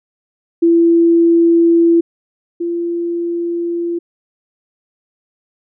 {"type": "tone pair in turn", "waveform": "sine", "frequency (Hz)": [336.4, 342.1], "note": ["E4", "F4"], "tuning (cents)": [35, -36], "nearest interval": "unison", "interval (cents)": 29, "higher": "second", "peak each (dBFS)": [-7, -16], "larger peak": "first", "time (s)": [[0.62, 2.01], [2.6, 3.99]], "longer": "neither", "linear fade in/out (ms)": 10, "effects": []}